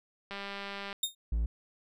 click train, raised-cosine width 0.3 ms, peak -24 dBFS, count 124, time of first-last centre 0.31-0.928 s, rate 199 Hz
sawtooth tone with exponential decay, 3679 Hz, A#7, 24 cents flat, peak -22 dBFS, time 1.03-1.15 s, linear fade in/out 5 ms, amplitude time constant 25 ms
triangle tone, 56.4 Hz, A1, 44 cents sharp, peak -25 dBFS, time 1.32-1.46 s, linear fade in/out 5 ms
effects none

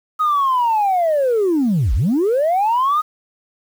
sine linear two-way sweep, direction down then up, 1266 to 43.65 to 1266 Hz, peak -12 dBFS, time 0.19-3.02 s, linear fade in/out 20 ms, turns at 1.94 s, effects tanh soft clip ceiling -11 dBFS + 7-bit

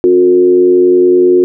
sine tone with frequency modulation, 361.6 Hz, F#4, 40 cents flat, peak -4 dBFS, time 0.04-1.44 s, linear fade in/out 0 ms, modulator 90.5 Hz, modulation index 0.54, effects none

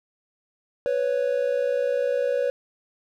triangle tone pair together, 494.4 / 554.4 Hz, B4 / C#5, +2 / 0 cents, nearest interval major second, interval 198 cents, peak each -22 dBFS, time 0.86-2.5 s, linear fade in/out 0 ms, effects none

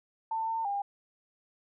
sine tone with pitch steps, 894 / 903 / 804 Hz, A5 / A5 / G5, +27 / +45 / +44 cents, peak -29 dBFS, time 0.31-0.82 s, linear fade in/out 5 ms, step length 170 ms, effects none

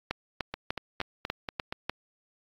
two click trains, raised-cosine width 0.3 ms, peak -17 / -13 dBFS, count 6 / 7, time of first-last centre 0.54-1.725 / 0.11-1.896 s, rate 4.22 / 3.36 Hz, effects AAC 32 kbps

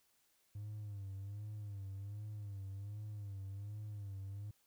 triangle tone with vibrato, 101.5 Hz, G#2, 39 cents flat, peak -40 dBFS, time 0.55-4.51 s, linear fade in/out 5 ms, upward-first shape sine, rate 1.3 Hz, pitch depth 79 cents each way, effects tanh soft clip ceiling -38 dBFS + white hiss -75 dBFS RMS until 4.66 s

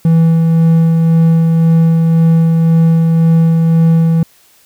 triangle tone with tremolo, 164.1 Hz, E3, 8 cents flat, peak -3 dBFS, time 0.05-4.23 s, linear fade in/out 2 ms, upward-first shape sine, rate 1.9 Hz, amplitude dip 25%, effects white hiss -48 dBFS RMS until 4.65 s

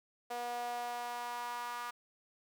sawtooth tone with high-pass filter sweep, 241.2 Hz, B3, 41 cents flat, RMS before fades -40 dBFS, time 0.3-1.91 s, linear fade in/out 10 ms, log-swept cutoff 630 to 1100 Hz, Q 4, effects 11-bit

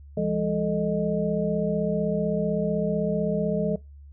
sine tone cluster, 168.6 / 204.4 / 436.6 / 619 Hz, E3 / G#3 / A4 / D#5, +39 / -27 / -13 / -9 cents, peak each -28 dBFS, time 0.17-3.76 s, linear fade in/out 5 ms, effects noise-tail reverb RT60 0.2 s tail -21 dB re dry + added 71 Hz sine -43 dBFS peak until 4.12 s

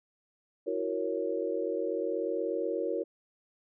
sine chord, F# dominant seventh, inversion third, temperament equal, 329.6 / 370 / 466.2 / 554.4 Hz, E4 / F#4 / A#4 / C#5, 0 / 0 / 0 / 0 cents, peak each -36 / -35 / -33 / -35 dBFS, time 0.66-3.04 s, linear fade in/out 20 ms, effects none

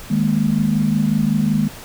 sine chord, D# suspended fourth, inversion none, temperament equal, 155.56 / 207.7 / 233.1 Hz, D#3 / G#3 / A#3, 0 / 0 / 0 cents, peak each -20 / -17 / -20 dBFS, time 0.1-1.68 s, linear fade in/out 10 ms, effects pink hiss -37 dBFS RMS until 1.84 s

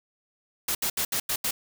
white noise bursts at uneven times, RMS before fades -27 dBFS, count 6, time 0.68-0.75 / 0.82-0.9 / 0.97-1.05 / 1.12-1.2 / 1.29-1.36 / 1.44-1.51 s, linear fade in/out 5 ms, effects none

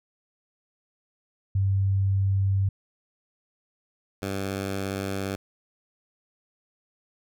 sine / 10% pulse tone pair in turn, 97.4 / 97.4 Hz, G2 / G2, -11 / -11 cents, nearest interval unison, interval 0 cents, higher neither, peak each -20 dBFS, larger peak neither, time 1.55-2.69 / 4.22-5.36 s, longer neither, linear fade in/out 5 ms, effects none

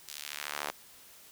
sawtooth tone with high-pass filter sweep, 73.42 Hz, D2, in tune, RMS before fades -40 dBFS, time 0.08-0.71 s, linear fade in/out 5 ms, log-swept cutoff 4800 to 730 Hz, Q 0.89, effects white hiss -55 dBFS RMS until 1.31 s

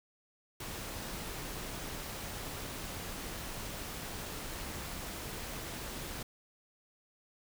pink noise with amplitude modulation, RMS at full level -40 dBFS, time 0.6-6.23 s, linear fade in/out 5 ms, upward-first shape sine, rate 293 Hz, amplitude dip 35%, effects none

